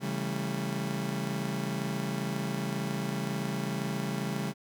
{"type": "chord", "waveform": "35% pulse", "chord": "A dominant seventh", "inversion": "first", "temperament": "just", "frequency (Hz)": [137.5, 165, 198, 220], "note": ["C#3", "E3", "G3", "A3"], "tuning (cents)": [-14, 2, 18, 0], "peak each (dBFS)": [-34, -36, -33, -37], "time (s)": [0, 4.54], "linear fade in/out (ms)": 50, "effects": []}